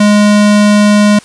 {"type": "tone", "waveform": "square", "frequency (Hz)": 207.7, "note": "G#3", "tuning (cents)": 0, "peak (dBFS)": -5, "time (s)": [0, 1.19], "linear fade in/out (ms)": 5, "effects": ["white hiss -37 dBFS RMS until 1.24 s", "resampled to 22050 Hz"]}